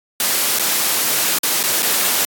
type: noise with dropouts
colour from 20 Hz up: white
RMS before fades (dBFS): -17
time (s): 0.2-2.25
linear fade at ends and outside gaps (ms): 1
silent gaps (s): 0.588-0.595 / 1.386-1.433 / 1.63-1.637 / 1.823-1.828
effects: high-pass 200 Hz 12 dB/octave + AAC 64 kbps